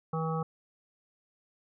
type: harmonic tone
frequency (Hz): 161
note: E3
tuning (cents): -41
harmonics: 1 / 3 / 5 / 7 / 8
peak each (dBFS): -31 / -36 / -38 / -39 / -40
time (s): 0.13-0.43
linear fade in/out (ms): 5
effects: none